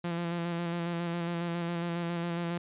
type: tone with vibrato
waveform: sawtooth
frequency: 171 Hz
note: F3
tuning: 36 cents flat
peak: -27 dBFS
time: 0.04-2.58 s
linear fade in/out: 5 ms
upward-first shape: square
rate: 7.3 Hz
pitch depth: 22 cents each way
effects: resampled to 8000 Hz